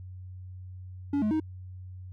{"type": "tone with pitch steps", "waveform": "triangle", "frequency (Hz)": [284.2, 213, 313.1], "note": ["C#4", "G#3", "D#4"], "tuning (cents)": [43, 44, 11], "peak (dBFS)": -22, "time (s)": [1.13, 1.4], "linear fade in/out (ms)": 5, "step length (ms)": 90, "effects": ["added 92 Hz sine -40 dBFS peak until 2.12 s"]}